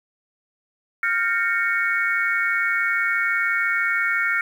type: chord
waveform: sine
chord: G half-diminished seventh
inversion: third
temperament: equal with one note detuned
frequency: 1396.9 / 1568 / 1828.4 / 2217 Hz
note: F6 / G6 / Bb6 / Db7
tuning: 0 / 0 / -34 / 0 cents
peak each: -23 / -29 / -24 / -24 dBFS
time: 1.03-4.41 s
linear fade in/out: 2 ms
effects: 8-bit